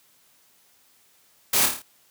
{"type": "noise with echo", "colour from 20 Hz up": "white", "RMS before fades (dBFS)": -21, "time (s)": [1.53, 1.66], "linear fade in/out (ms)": 5, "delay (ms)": 27, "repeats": 6, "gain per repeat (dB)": -4, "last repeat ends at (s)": 1.822, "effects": ["white hiss -60 dBFS RMS until 2.1 s", "high-pass 80 Hz 12 dB/octave"]}